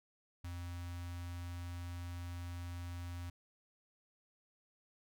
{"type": "tone with notch filter", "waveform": "square", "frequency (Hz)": 87.31, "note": "F2", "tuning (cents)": 0, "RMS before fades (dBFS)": -44, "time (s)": [0.44, 3.3], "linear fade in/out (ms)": 5, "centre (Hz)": 460, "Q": 0.85, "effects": []}